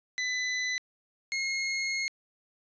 sawtooth tone pair in turn, 2002 / 2155 Hz, B6 / C#7, +23 / -49 cents, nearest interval minor second, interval 128 cents, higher second, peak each -25 dBFS, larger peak neither, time 0.18-0.78 / 1.32-2.08 s, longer second, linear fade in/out 0 ms, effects resampled to 16000 Hz + 11-bit

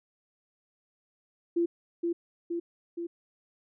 sine tone with echo, 341.2 Hz, F4, 40 cents flat, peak -23 dBFS, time 1.56-1.66 s, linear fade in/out 10 ms, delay 470 ms, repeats 3, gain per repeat -3 dB, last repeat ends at 3.07 s, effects none

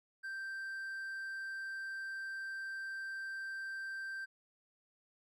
triangle tone, 1568 Hz, G6, in tune, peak -38 dBFS, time 0.23-4.26 s, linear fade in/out 20 ms, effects none

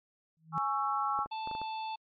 sine tone with exponential growth, 160.4 Hz, E3, 47 cents flat, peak -34 dBFS, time 0.37-0.58 s, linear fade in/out 0 ms, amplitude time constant 45 ms
sine chord, C# minor, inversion second, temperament just, 831.5 / 1108.7 / 1330.5 Hz, G#5 / C#6 / E6, +2 / 0 / +16 cents, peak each -33 dBFS, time 0.52-1.27 s, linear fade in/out 50 ms
clicks, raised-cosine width 1 ms, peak -29 dBFS, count 6, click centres 1.19 / 1.26 / 1.474 / 1.513 / 1.551 / 1.616 s
harmonic tone, 880 Hz, A5, in tune, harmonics 1 / 3 / 4 / 5, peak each -35 / -47 / -49 / -51 dBFS, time 1.31-1.96 s, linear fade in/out 10 ms
effects MP3 32 kbps

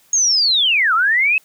sine linear two-way sweep, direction down then up, 6645 to 1244.5 to 2627 Hz, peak -12 dBFS, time 0.13-1.38 s, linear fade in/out 2 ms, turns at 0.94 s, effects white hiss -54 dBFS RMS until 1.44 s + high-pass 60 Hz 12 dB/octave

